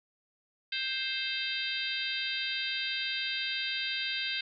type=harmonic tone with a mistuned harmonic; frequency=526 Hz; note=C5; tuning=9 cents sharp; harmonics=3 / 4 / 5 / 6 / 7 / 8 / 9; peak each=-39 / -40 / -37 / -38 / -37 / -41 / -41 dBFS; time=0.72-4.41 s; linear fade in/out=5 ms; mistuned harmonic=8; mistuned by=-77 cents; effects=none